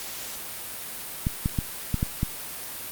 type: clicks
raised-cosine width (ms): 5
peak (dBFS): -11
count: 6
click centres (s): 1.269 / 1.459 / 1.588 / 1.943 / 2.029 / 2.231
effects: white hiss -36 dBFS RMS until 2.91 s + Opus 48 kbps